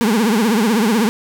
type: tone with vibrato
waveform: 35% pulse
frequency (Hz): 220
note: A3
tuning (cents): 0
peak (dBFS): -11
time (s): 0.01-1.09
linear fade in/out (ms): 0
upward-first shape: triangle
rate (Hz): 16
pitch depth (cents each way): 200
effects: none